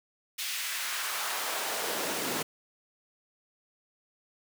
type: noise with high-pass filter sweep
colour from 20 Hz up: pink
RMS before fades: -33 dBFS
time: 0.38-2.43 s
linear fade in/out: 10 ms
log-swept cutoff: 2700 to 240 Hz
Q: 1.1
effects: none